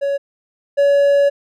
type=tone pair in turn; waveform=triangle; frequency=560 / 565.5 Hz; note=C#5 / C#5; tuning=+18 / +34 cents; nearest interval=unison; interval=16 cents; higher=second; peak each=-14 / -8 dBFS; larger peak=second; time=0.01-0.18 / 0.77-1.3 s; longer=second; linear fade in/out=20 ms; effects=none